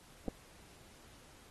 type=clicks; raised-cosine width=2 ms; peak=-24 dBFS; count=2; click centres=0.281 / 0.285 s; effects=pink hiss -60 dBFS RMS until 1.5 s + AAC 32 kbps